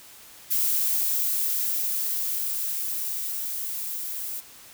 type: noise with level ramp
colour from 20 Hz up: violet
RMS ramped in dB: -23 to -33 dBFS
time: 0.5-4.41 s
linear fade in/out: 20 ms
effects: white hiss -48 dBFS RMS until 4.73 s